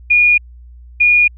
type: tone pair in turn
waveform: sine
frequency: 2438 / 2438 Hz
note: D#7 / D#7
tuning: -36 / -36 cents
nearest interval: unison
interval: 0 cents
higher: neither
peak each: -7 dBFS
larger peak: neither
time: 0.1-0.38 / 1-1.28 s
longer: neither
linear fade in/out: 10 ms
effects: added 60 Hz sine -35 dBFS peak until 1.37 s